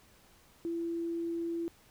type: tone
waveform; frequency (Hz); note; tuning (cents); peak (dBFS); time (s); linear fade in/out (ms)
sine; 336.3; E4; +35; -32; 0.65-1.68; 0
effects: pink hiss -62 dBFS RMS until 1.9 s